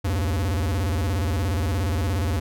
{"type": "tone with vibrato", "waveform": "square", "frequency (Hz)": 87.31, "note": "F2", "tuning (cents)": 0, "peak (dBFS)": -22, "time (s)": [0.04, 2.4], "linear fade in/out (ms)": 10, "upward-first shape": "square", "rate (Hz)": 17, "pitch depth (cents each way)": 220, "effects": []}